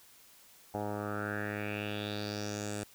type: tone with low-pass filter sweep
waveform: 10% pulse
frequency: 103.83 Hz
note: G#2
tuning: in tune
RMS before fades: -37 dBFS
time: 0.74-2.84 s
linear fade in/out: 5 ms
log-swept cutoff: 820 to 8800 Hz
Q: 4.7
effects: white hiss -59 dBFS RMS until 2.94 s